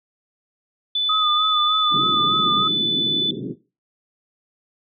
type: tone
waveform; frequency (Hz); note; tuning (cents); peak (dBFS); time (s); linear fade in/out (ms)
sine; 3493; A7; -13; -18; 0.95-3.31; 5
type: tone with vibrato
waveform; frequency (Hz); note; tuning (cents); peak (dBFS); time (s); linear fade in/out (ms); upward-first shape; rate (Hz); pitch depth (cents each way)
sine; 1242; D#6; -3; -19; 1.09-2.68; 5; sine; 3.3; 44
type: band-pass noise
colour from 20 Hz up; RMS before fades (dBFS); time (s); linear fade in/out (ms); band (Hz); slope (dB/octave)
white; -29; 1.9-3.56; 50; 130 to 390; 48
effects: noise-tail reverb RT60 0.3 s tail -17 dB re dry